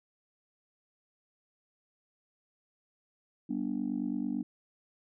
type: chord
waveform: sine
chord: G major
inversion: none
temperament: just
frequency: 196 / 245 / 294 Hz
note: G3 / B3 / D4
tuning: 0 / -14 / +2 cents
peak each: -36 / -33 / -34 dBFS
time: 3.49-4.43 s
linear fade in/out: 10 ms
effects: tanh soft clip ceiling -23 dBFS